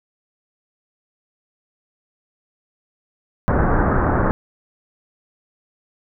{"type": "low-pass noise", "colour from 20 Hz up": "pink", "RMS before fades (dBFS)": -17, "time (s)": [3.48, 4.31], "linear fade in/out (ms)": 0, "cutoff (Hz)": 1600, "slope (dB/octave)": 48, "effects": []}